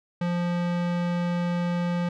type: tone with low-pass filter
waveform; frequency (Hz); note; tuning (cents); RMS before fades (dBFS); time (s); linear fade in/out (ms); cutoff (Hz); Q
square; 174.61; F3; 0; -26; 0.21-2.09; 5; 3500; 0.58
effects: none